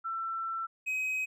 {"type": "tone pair in turn", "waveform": ["sine", "triangle"], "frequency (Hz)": [1340, 2530], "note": ["E6", "D#7"], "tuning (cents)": [28, 28], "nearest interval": "major seventh", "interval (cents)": 1100, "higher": "second", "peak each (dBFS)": [-32, -28], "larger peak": "second", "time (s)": [[0.04, 0.67], [0.86, 1.26]], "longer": "first", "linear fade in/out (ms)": 20, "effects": []}